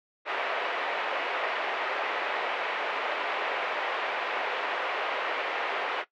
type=band-pass noise; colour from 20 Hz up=pink; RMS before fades=-31 dBFS; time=0.25-6.05 s; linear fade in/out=50 ms; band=490 to 2800 Hz; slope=24 dB/octave; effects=noise-tail reverb RT60 0.1 s tail -17 dB re dry